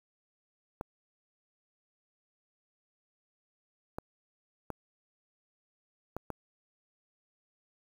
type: clicks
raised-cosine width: 1 ms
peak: -22 dBFS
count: 5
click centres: 0.811 / 3.985 / 4.703 / 6.166 / 6.303 s
effects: 8-bit